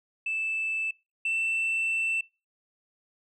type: tone pair in turn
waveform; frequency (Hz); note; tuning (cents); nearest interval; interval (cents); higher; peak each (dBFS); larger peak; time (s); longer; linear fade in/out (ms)
sine; 2637 / 2671; E7 / E7; 0 / +22; unison; 22; second; -26 / -23; second; 0.26-0.91 / 1.25-2.21; second; 5
effects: noise-tail reverb RT60 0.3 s tail -26 dB re dry + tanh soft clip ceiling -23 dBFS